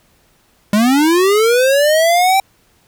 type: linear sweep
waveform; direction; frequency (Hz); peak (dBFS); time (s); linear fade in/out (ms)
square; up; 200 to 784; -10; 0.73-2.4; 2
effects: pink hiss -55 dBFS RMS until 2.87 s